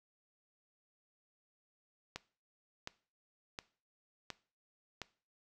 click train, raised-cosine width 0.2 ms, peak -23 dBFS, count 5, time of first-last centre 2.16-5.017 s, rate 1.4 Hz, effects noise-tail reverb RT60 0.4 s tail -19 dB re dry

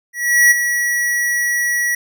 square tone with ADSR envelope, 1929 Hz, B6, 41 cents flat, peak -7 dBFS, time 0.13-1.95 s, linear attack 380 ms, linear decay 19 ms, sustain -9 dB, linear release 5 ms, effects none

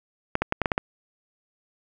clicks, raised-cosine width 0.5 ms, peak -7 dBFS, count 7, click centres 0.354 / 0.42 / 0.524 / 0.617 / 0.658 / 0.718 / 0.779 s, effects none

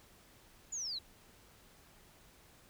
sine linear sweep, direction down, 7040 to 3840 Hz, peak -37 dBFS, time 0.72-0.99 s, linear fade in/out 10 ms, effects pink hiss -62 dBFS RMS until 2.69 s

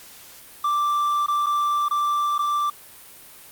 triangle tone with dropouts, 1174.7 Hz, D6, in tune, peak -17 dBFS, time 0.64-2.7 s, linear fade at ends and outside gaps 5 ms, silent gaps 1.263-1.282 / 1.462-1.466 / 1.884-1.909 / 2.381-2.39 s, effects white hiss -45 dBFS RMS until 3.51 s + Opus 48 kbps

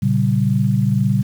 sine chord, G diminished, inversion first, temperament equal with one note detuned, 116.54 / 138.59 / 193.97 Hz, Bb2 / Db3 / G3, 0 / 0 / -18 cents, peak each -18 dBFS, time 0.02-1.23 s, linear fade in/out 10 ms, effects 7-bit

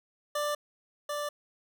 25% pulse tone pair in turn, 590 / 587.6 Hz, D5 / D5, +8 / +1 cents, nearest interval unison, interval 7 cents, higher first, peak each -25 / -28 dBFS, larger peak first, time 0.35-0.55 / 1.09-1.29 s, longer neither, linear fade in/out 5 ms, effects none

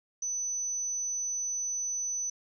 sine tone, 6000 Hz, F#8, 23 cents sharp, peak -30 dBFS, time 0.22-2.3 s, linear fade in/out 5 ms, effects none

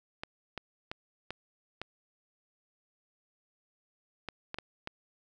clicks, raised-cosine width 0.3 ms, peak -21 dBFS, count 9, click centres 0.235 / 0.577 / 0.915 / 1.306 / 1.816 / 4.287 / 4.544 / 4.586 / 4.874 s, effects none

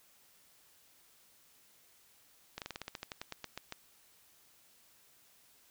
slowing click train, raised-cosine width 0.2 ms, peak -23 dBFS, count 15, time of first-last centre 2.58-3.724 s, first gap 38 ms, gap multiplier 1.11, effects white hiss -65 dBFS RMS until 5.7 s

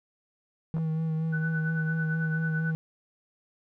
triangle tone with vibrato, 160 Hz, D#3, 49 cents sharp, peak -24 dBFS, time 0.74-2.75 s, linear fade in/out 0 ms, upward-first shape sine, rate 4.3 Hz, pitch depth 23 cents each way
clicks, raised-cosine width 1 ms, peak -27 dBFS, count 2, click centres 0.767 / 0.782 s
sine tone with tremolo, 1494 Hz, F#6, 16 cents sharp, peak -30 dBFS, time 1.32-2.72 s, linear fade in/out 20 ms, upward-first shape sine, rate 9 Hz, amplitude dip 70%
effects none

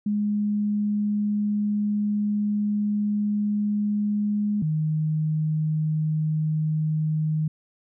sine tone pair in turn, 207.7 / 155.25 Hz, G#3 / D#3, 0 / -3 cents, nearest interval perfect fourth, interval 503 cents, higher first, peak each -21 dBFS, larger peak neither, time 0.06-4.62 / 4.62-7.48 s, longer first, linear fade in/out 5 ms, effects none

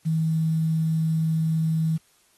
sine tone with quantisation, 160.2 Hz, E3, 49 cents flat, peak -20 dBFS, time 0.05-1.98 s, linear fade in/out 20 ms, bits 8, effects white hiss -62 dBFS RMS until 2.37 s + AAC 32 kbps

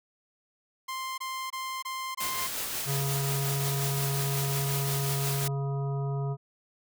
sawtooth tone bursts, 1048 Hz, C6, 2 cents sharp, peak -29 dBFS, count 5, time 0.88-2.472 s, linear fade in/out 10 ms, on 300 ms, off 23 ms
white noise with tremolo, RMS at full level -32 dBFS, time 2.2-5.48 s, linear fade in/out 5 ms, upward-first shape triangle, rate 5.6 Hz, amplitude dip 35%
harmonic tone, 138.59 Hz, C#3, in tune, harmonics 1 / 3 / 5 / 7 / 9, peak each -28 / -38 / -42 / -45 / -47 dBFS, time 2.85-6.37 s, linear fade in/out 50 ms
effects none

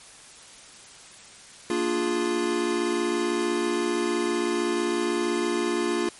square chord, Bb dominant seventh, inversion none, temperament equal, 233.1 / 293.7 / 349.2 / 415.3 Hz, Bb3 / D4 / F4 / Ab4, 0 / 0 / 0 / 0 cents, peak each -32 / -32 / -26 / -32 dBFS, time 1.7-6.09 s, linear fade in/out 2 ms, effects white hiss -47 dBFS RMS until 6.19 s + MP3 48 kbps

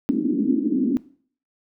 pink band-pass noise, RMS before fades -21 dBFS, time 0.09-0.97 s, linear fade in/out 0 ms, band 230 to 310 Hz, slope 48 dB/octave, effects noise-tail reverb RT60 0.5 s tail -19 dB re dry

